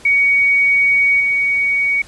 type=tone with level steps; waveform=sine; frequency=2245 Hz; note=C#7; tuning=21 cents sharp; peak=-10 / -13 dBFS; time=0.05-2.02 s; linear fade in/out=5 ms; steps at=1.2 s; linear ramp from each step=5 ms; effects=pink hiss -42 dBFS RMS until 2.07 s + resampled to 24000 Hz